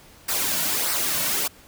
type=noise with flanger; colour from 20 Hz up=white; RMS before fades=-24 dBFS; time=0.28-1.48 s; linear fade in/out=10 ms; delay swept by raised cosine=0.29 to 2.49 ms; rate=1.6 Hz; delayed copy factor=-0.55; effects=pink hiss -50 dBFS RMS until 1.67 s